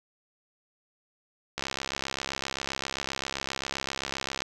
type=click train; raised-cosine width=0.2 ms; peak=-13 dBFS; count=193; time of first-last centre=1.58-4.42 s; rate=67.6 Hz; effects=none